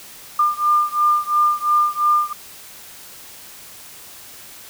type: beating tone pair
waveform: sine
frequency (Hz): 1200 / 1202.9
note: D6 / D6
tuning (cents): +37 / +41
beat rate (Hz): 2.9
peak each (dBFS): -17 / -18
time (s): 0.39-2.33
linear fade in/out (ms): 5
effects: white hiss -40 dBFS RMS until 4.69 s